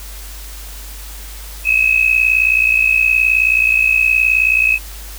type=tone pair together; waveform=sine; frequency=2537 / 2596 Hz; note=D#7 / E7; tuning=+33 / -27 cents; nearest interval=unison; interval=40 cents; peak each=-13 dBFS; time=1.64-4.79 s; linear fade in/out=50 ms; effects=added 50 Hz sine -30 dBFS peak until 5.18 s + white hiss -35 dBFS RMS until 5.18 s